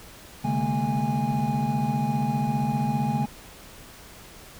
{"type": "tone cluster", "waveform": "triangle", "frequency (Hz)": [133.3, 148.4, 210.8, 230.7, 823], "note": ["C3", "D3", "G#3", "A#3", "G#5"], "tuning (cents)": [33, 18, 26, -18, -16], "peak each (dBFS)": -27, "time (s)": [0.44, 3.26], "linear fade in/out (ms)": 10, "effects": ["pink hiss -46 dBFS RMS until 4.59 s"]}